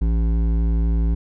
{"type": "tone with hard clipping", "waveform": "sine", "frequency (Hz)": 56, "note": "A1", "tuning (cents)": 31, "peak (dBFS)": -18, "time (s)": [0.01, 1.15], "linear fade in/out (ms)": 10, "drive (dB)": 11, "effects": []}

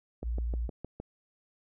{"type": "tone", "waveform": "sine", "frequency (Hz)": 58.27, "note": "A#1", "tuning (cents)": 0, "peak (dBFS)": -29, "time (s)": [0.22, 0.7], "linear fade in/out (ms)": 50}
{"type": "click train", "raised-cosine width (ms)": 2, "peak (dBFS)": -25, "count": 6, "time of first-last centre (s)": [0.23, 1], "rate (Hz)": 6.49}
{"effects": []}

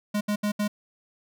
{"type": "tone bursts at uneven times", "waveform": "square", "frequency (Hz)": 207.7, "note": "G#3", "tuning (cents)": 0, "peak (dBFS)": -24, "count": 4, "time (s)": [[0.14, 0.21], [0.28, 0.36], [0.43, 0.52], [0.59, 0.68]], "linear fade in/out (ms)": 10, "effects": []}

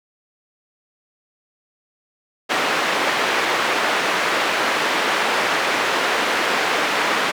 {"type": "band-pass noise", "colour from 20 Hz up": "white", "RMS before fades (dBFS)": -20, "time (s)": [2.49, 7.32], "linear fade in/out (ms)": 20, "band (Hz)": [320, 2100], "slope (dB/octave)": 12, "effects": []}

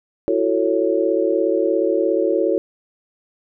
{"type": "chord", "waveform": "sine", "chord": "F# minor seventh", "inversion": "third", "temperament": "just", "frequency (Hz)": [333, 370, 444, 555], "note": ["E4", "F#4", "A4", "C#5"], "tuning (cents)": [18, 0, 16, 2], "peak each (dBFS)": -21, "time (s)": [0.28, 2.58], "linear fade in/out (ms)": 0, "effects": []}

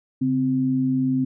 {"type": "tone pair together", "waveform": "sine", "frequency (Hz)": [137.9, 259.7], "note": ["C#3", "C4"], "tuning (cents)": [-9, -13], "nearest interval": "major seventh", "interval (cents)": 1096, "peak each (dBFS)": [-26, -19], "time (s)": [0.21, 1.25], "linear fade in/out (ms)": 10, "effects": []}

